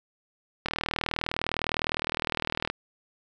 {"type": "click train", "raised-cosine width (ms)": 0.3, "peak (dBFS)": -11, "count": 82, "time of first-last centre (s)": [0.66, 2.7], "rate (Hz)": 39.7, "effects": []}